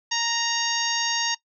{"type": "harmonic tone with a mistuned harmonic", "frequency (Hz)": 930, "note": "A#5", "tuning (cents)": -4, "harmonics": [1, 2, 3, 4, 5, 6, 7], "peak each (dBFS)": [-30, -30, -30, -30, -30, -30, -30], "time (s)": [0.11, 1.35], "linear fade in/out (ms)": 10, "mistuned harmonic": 3, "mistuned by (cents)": 16, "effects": ["noise-tail reverb RT60 0.1 s tail -20 dB re dry"]}